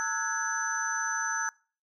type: tone cluster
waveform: sine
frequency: 903 / 1310 / 1463 / 1668 / 6070 Hz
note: A5 / E6 / F#6 / G#6 / F#8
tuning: +45 / -11 / -20 / +7 / +43 cents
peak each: -35 / -35 / -35 / -32 / -35 dBFS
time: 0-1.49 s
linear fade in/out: 0 ms
effects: noise-tail reverb RT60 0.4 s tail -24 dB re dry + tanh soft clip ceiling -16 dBFS